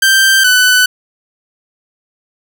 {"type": "tone pair in turn", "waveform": "sawtooth", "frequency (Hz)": [1568, 1498], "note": ["G6", "F#6"], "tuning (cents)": [0, 21], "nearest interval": "minor second", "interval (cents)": 79, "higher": "first", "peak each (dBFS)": -3, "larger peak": "neither", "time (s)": [[0.02, 0.44], [0.44, 0.86]], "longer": "neither", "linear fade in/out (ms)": 5, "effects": []}